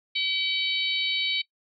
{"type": "harmonic tone with a mistuned harmonic", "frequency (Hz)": 765, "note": "G5", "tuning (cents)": -42, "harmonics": [3, 4, 5, 6], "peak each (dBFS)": [-29, -29, -29, -32], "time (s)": [0.15, 1.42], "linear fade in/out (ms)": 10, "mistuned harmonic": 6, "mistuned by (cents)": -49, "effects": ["noise-tail reverb RT60 0.1 s tail -20 dB re dry"]}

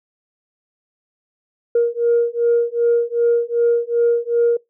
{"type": "beating tone pair", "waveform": "sine", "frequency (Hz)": [470, 472.6], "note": ["A#4", "A#4"], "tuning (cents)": [14, 24], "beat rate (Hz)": 2.6, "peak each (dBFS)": -16, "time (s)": [1.75, 4.57], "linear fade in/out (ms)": 5, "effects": ["noise-tail reverb RT60 0.2 s tail -25 dB re dry", "tanh soft clip ceiling -8 dBFS"]}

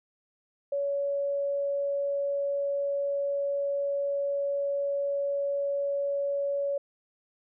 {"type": "tone", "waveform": "sine", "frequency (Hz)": 563, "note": "C#5", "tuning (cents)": 27, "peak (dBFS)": -26, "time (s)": [0.72, 6.78], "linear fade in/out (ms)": 5, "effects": []}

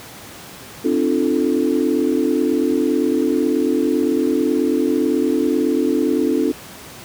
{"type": "chord", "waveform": "sine", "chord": "D minor seventh", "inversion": "third", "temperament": "equal with one note detuned", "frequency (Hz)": [261.6, 299.7, 349.2, 440], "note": ["C4", "D4", "F4", "A4"], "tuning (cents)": [0, 35, 0, 0], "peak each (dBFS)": [-20, -19, -21, -22], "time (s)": [0.84, 6.52], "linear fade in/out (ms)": 10, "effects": ["pink hiss -37 dBFS RMS until 7.04 s", "high-pass 100 Hz 12 dB/octave"]}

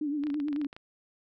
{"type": "tone with vibrato", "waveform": "sine", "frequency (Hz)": 292.5, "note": "D4", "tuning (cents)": -7, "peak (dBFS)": -28, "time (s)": [0.01, 0.67], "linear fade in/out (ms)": 5, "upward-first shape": "triangle", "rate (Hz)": 9, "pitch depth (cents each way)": 94}
{"type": "clicks", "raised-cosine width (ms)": 0.3, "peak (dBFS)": -29, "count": 12, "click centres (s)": [0.237, 0.269, 0.302, 0.343, 0.401, 0.484, 0.529, 0.562, 0.615, 0.647, 0.729, 0.765]}
{"effects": []}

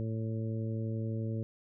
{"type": "harmonic tone", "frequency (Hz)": 111.5, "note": "A2", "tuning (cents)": 23, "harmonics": [1, 2, 3, 4, 5], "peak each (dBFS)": [-33, -39, -43, -45, -47], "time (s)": [0, 1.43], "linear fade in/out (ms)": 0, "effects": []}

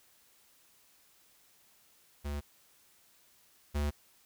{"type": "tone pair in turn", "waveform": "square", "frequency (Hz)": [72.4, 73.2], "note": ["D2", "D2"], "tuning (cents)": [-24, -5], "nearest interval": "unison", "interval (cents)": 19, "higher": "second", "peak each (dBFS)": [-35, -30], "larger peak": "second", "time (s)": [[2.24, 2.41], [3.74, 3.91]], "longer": "neither", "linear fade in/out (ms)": 20, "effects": ["white hiss -65 dBFS RMS until 4.25 s"]}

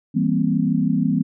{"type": "chord", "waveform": "sine", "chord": "C dominant seventh", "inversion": "first", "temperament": "just", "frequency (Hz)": [163.52, 196.22, 235.5, 261.6], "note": ["E3", "G3", "Bb3", "C4"], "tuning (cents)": [-14, 2, 18, 0], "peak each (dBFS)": -22, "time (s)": [0.14, 1.23], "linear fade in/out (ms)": 20, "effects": []}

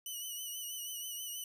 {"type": "tone with vibrato", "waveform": "10% pulse", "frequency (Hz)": 2960, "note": "F#7", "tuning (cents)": 0, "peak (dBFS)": -32, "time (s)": [0.06, 1.44], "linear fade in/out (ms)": 2, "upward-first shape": "triangle", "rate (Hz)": 6.2, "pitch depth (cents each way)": 55, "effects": []}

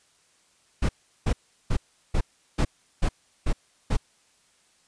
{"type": "noise bursts", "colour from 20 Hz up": "brown", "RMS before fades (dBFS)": -21, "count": 8, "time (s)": [0.82, 3.97], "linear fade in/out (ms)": 10, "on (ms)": 70, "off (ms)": 370, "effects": ["white hiss -63 dBFS RMS until 4.87 s", "resampled to 22050 Hz"]}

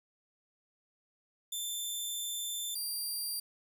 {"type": "tone pair in turn", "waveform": "15% pulse", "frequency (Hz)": [3547, 4735], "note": ["A7", "D8"], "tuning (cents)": [13, 13], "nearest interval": "perfect fourth", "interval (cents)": 500, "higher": "second", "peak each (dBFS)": -28, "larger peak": "neither", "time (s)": [[1.52, 2.75], [2.75, 3.4]], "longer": "first", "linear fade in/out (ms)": 5, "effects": []}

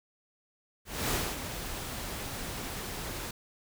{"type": "noise with ADSR envelope", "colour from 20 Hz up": "pink", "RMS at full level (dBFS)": -29, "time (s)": [0.85, 3.31], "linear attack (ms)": 260, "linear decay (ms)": 250, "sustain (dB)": -9, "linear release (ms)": 4, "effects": []}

